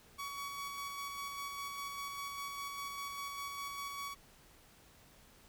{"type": "tone with tremolo", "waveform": "sawtooth", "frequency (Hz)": 1127, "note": "C#6", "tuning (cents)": 28, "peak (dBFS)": -36, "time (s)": [0.18, 4.15], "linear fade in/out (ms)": 20, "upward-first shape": "square", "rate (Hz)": 5, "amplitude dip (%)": 25, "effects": ["pink hiss -62 dBFS RMS until 5.48 s"]}